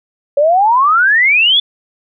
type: exponential sweep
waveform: sine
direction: up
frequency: 554.4 to 3520 Hz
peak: -7 dBFS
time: 0.37-1.6 s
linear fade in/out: 5 ms
effects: none